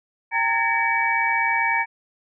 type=tone cluster; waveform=sine; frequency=790 / 919 / 1679 / 1815 / 2278 Hz; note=G5 / A#5 / G#6 / A#6 / C#7; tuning=+13 / -25 / +18 / -47 / +47 cents; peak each=-30 / -23 / -29 / -26 / -22 dBFS; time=0.31-1.86 s; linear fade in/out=50 ms; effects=none